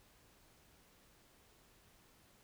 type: silence
effects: pink hiss -67 dBFS RMS until 2.43 s